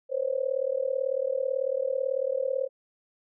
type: tone with amplitude modulation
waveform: sine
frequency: 530 Hz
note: C5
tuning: 22 cents sharp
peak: -21 dBFS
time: 0.09-2.69 s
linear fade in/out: 50 ms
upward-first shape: sine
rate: 38.1 Hz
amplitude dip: 95%
effects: none